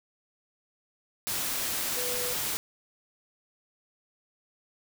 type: tone in noise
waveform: sine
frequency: 493.9 Hz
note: B4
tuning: in tune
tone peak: -35 dBFS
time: 1.97-2.33 s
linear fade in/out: 0 ms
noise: white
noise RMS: -31 dBFS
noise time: 1.27-2.57 s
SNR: -7 dB
effects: none